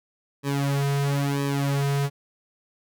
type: tone with flanger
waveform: sawtooth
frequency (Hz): 140.5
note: C#3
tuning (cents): +24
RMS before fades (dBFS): -24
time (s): 0.43-2.1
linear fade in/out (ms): 50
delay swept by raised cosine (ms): 1.4 to 3.7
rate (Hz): 1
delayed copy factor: -0.95
effects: none